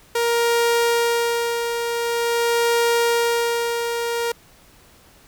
sawtooth tone with tremolo, 469.2 Hz, A#4, 11 cents sharp, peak -12 dBFS, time 0.15-4.32 s, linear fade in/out 5 ms, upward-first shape sine, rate 0.46 Hz, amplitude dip 50%, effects pink hiss -51 dBFS RMS until 5.27 s

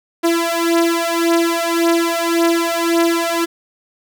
sawtooth beating tone pair, 335.3 / 337.1 Hz, E4 / E4, +30 / +39 cents, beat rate 1.8 Hz, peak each -13 dBFS, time 0.23-3.46 s, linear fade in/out 20 ms, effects none

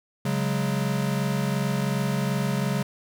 square chord, C# suspended fourth, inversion none, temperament equal, 138.59 / 185 / 207.7 Hz, C#3 / F#3 / G#3, 0 / 0 / 0 cents, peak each -27 / -29 / -30 dBFS, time 0.25-2.83 s, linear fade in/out 5 ms, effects none

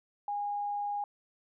sine tone, 819 Hz, G#5, 24 cents flat, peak -31 dBFS, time 0.28-1.04 s, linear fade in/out 2 ms, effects none

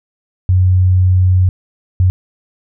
sine tone bursts at uneven times, 92 Hz, F#2, 9 cents flat, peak -7 dBFS, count 2, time 0.49-1.49 / 2-2.1 s, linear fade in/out 0 ms, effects none

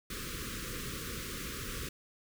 pink band-stop noise, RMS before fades -40 dBFS, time 0.1-1.89 s, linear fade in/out 5 ms, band 530 to 1100 Hz, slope 96 dB/octave, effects none

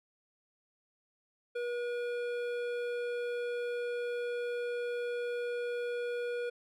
sine tone with hard clipping, 482.1 Hz, B4, 42 cents flat, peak -35 dBFS, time 1.55-6.5 s, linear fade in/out 10 ms, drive 12 dB, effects none

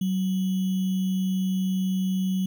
sine tone with sample-and-hold, 187.9 Hz, F#3, 27 cents sharp, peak -22 dBFS, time 0.01-2.46 s, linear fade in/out 5 ms, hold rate 3150 Hz, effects none

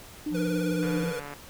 sine tone with tremolo, 300.9 Hz, D4, 42 cents sharp, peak -27 dBFS, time 0.26-1.04 s, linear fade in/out 5 ms, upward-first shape sine, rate 7.6 Hz, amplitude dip 40%
triangle tone with pitch glide, 174.61 to 171.51 Hz, F3 to F3, 0 to -31 cents, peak -26 dBFS, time 0.3-1.14 s, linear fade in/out 50 ms, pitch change -31 cents, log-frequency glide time 0.65-0.9 s
square tone with vibrato, 485.2 Hz, B4, 31 cents flat, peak -32 dBFS, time 0.34-1.2 s, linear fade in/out 10 ms, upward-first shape sine, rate 19 Hz, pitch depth 62 cents each way
click train, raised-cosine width 0.5 ms, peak -25 dBFS, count 74, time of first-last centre 0.83-1.337 s, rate 144 Hz
effects pink hiss -47 dBFS RMS until 1.49 s

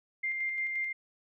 sine tone with tremolo, 2103 Hz, C7, 8 cents sharp, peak -29 dBFS, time 0.23-0.93 s, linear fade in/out 10 ms, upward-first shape square, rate 5.7 Hz, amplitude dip 30%, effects none

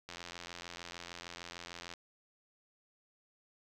click train, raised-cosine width 0.2 ms, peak -27 dBFS, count 161, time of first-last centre 0.09-1.938 s, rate 86.6 Hz, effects none

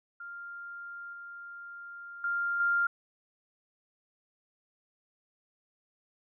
sine tone with level steps, 1396.9 Hz, F6, in tune, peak -40 / -42 / -28 / -24 dBFS, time 0.2-2.87 s, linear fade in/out 5 ms, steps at 1.13 / 2.24 / 2.6 s, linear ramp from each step 2 ms, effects none

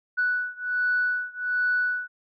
sine beating tone pair, 1480 / 1481.3 Hz, F#6 / F#6, 0 / +2 cents, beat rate 1.3 Hz, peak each -25 / -26 dBFS, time 0.17-2.08 s, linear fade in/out 20 ms, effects tanh soft clip ceiling -15 dBFS

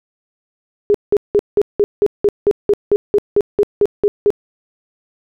sine tone bursts, 410.8 Hz, G#4, 19 cents flat, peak -8 dBFS, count 16, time 0.9-4.304 s, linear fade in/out 0 ms, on 44 ms, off 180 ms, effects none

